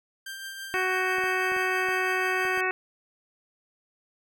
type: tone with tremolo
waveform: sawtooth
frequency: 1579 Hz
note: G6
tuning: 12 cents sharp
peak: -31 dBFS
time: 0.26-2.61 s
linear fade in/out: 5 ms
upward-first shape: triangle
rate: 6.1 Hz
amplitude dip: 40%
type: harmonic tone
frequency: 372 Hz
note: F#4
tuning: 9 cents sharp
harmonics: 1 / 2 / 3 / 4 / 5 / 6 / 7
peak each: -30 / -33 / -33 / -31 / -30 / -35 / -33 dBFS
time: 0.74-2.71 s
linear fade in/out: 0 ms
type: clicks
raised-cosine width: 1 ms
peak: -27 dBFS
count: 7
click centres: 1.184 / 1.239 / 1.519 / 1.565 / 1.887 / 2.452 / 2.576 s
effects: none